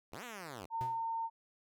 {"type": "linear two-way sweep", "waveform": "5% pulse", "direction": "up then down", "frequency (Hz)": [57.3, 254.2, 78.2], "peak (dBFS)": -33, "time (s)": [0.12, 0.66], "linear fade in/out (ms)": 10, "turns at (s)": 0.24}
{"type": "tone", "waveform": "sine", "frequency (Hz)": 910, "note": "A#5", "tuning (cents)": -42, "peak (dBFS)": -34, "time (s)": [0.7, 1.3], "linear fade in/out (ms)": 50}
{"type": "tone with exponential decay", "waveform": "45% pulse", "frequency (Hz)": 123.47, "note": "B2", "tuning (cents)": 0, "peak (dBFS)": -38, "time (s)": [0.81, 1.06], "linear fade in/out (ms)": 0, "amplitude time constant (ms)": 54}
{"effects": []}